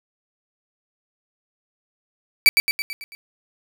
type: tone with echo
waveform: 30% pulse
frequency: 2312 Hz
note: D7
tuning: 28 cents flat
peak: -6 dBFS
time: 2.46-2.49 s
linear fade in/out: 0 ms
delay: 110 ms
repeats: 6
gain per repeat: -5 dB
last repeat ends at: 3.15 s
effects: none